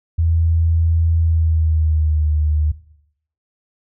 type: tone with pitch glide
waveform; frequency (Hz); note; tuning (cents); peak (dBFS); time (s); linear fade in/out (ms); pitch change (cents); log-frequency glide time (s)
sine; 82.41 to 76.01; E2 to D#2; 0 to -40; -13; 0.18-2.72; 10; -140; 1.19-2.31
effects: noise-tail reverb RT60 0.7 s tail -17 dB re dry

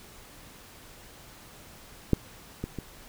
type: clicks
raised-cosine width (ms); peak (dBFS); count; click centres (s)
3; -7 / -18 / -21; 3; 2.133 / 2.64 / 2.787
effects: pink hiss -50 dBFS RMS until 3.08 s

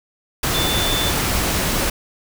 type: tone in noise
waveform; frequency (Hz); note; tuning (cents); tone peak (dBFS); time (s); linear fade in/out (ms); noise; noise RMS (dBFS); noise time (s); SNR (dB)
sine; 3520; A7; 0; -22; 0.54-1.1; 5; pink; -20; 0.43-1.9; -5
effects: none

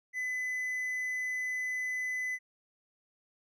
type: tone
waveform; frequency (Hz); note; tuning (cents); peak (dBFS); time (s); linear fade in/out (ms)
triangle; 2009; B6; +29; -30; 0.13-2.39; 50
effects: none

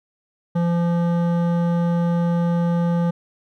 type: tone with hard clipping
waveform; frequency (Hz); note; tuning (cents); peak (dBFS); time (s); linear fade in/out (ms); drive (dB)
sine; 171.5; F3; -31; -19; 0.55-3.11; 10; 13
effects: none

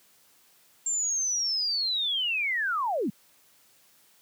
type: linear sweep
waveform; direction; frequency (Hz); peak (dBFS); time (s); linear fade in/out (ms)
sine; down; 7410 to 169.8; -25; 0.86-3.1; 5
effects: white hiss -61 dBFS RMS until 4.21 s + high-pass 100 Hz 12 dB/octave

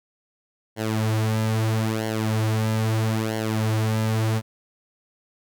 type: tone with flanger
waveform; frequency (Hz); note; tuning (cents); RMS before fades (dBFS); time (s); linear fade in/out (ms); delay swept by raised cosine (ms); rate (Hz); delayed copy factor
sawtooth; 110; A2; 0; -23; 0.76-4.42; 50; 0.8 to 6.4; 0.77; -0.75
effects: none

